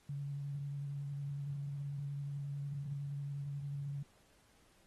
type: tone with vibrato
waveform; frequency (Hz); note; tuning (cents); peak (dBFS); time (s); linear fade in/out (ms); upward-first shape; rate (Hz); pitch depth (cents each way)
sine; 141.6; C#3; +37; -38; 0.09-4.03; 5; sine; 11; 17
effects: pink hiss -69 dBFS RMS until 4.86 s + AAC 32 kbps